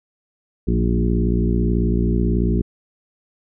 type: harmonic tone with a mistuned harmonic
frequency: 58.27 Hz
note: A#1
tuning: in tune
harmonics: 1 / 2 / 3 / 4 / 5 / 6 / 7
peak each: -19 / -24 / -22 / -24 / -29 / -26 / -29 dBFS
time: 0.67-2.62 s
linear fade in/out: 10 ms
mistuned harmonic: 3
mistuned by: +45 cents
effects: none